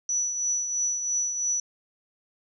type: tone with tremolo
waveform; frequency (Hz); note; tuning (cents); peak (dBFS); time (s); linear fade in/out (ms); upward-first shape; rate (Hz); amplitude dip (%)
sine; 5920; F#8; 0; -22; 0.09-1.6; 2; triangle; 3; 55
effects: none